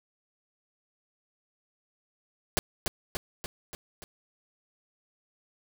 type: noise with echo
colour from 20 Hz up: pink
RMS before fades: -25 dBFS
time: 2.57-2.59 s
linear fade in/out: 0 ms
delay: 290 ms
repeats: 5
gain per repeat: -4 dB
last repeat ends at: 4.04 s
effects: none